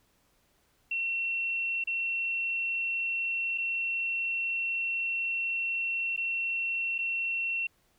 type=tone with dropouts; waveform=sine; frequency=2716 Hz; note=F7; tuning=49 cents flat; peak=-28 dBFS; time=0.91-7.67 s; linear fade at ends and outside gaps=5 ms; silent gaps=1.84-1.872 / 3.578-3.582 / 6.164-6.175 / 6.982-6.987 s; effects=pink hiss -69 dBFS RMS until 7.98 s